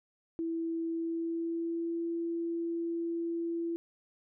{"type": "tone with pitch glide", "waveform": "sine", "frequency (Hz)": [330, 336.2], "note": ["E4", "E4"], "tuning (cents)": [2, 34], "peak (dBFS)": -31, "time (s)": [0.39, 3.76], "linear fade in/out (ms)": 0, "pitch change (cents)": 32, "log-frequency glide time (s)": [0.88, 2.04], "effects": []}